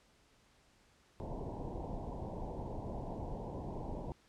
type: low-pass noise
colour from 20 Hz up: pink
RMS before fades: -42 dBFS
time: 1.2-4.12 s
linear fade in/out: 0 ms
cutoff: 980 Hz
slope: 96 dB/octave
effects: pink hiss -68 dBFS RMS until 4.28 s + low-pass 8000 Hz 12 dB/octave